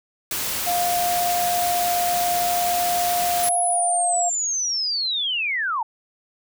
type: noise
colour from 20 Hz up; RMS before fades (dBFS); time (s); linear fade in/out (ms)
white; -26; 0.31-3.49; 2
type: tone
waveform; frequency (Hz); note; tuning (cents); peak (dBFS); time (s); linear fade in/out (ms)
sine; 705; F5; +16; -20; 0.66-4.3; 20
type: linear sweep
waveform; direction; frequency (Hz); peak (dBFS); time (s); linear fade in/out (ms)
sine; down; 11050 to 840; -21; 3.43-5.83; 5
effects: none